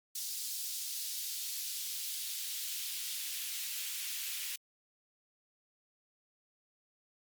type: noise with high-pass filter sweep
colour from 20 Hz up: white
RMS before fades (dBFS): -39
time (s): 0.15-4.56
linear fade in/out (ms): 5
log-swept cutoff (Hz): 4700 to 2400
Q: 1.3
effects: Opus 48 kbps